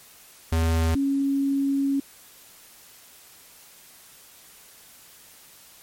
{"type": "tone pair in turn", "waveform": ["square", "sine"], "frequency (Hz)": [81.7, 276.3], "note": ["E2", "C#4"], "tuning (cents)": [-15, -6], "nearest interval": "octave + major sixth", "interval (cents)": 2109, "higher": "second", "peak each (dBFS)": -20, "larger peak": "neither", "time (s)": [[0.52, 0.95], [0.95, 2]], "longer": "second", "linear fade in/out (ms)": 5, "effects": ["white hiss -50 dBFS RMS until 5.82 s", "MP3 64 kbps"]}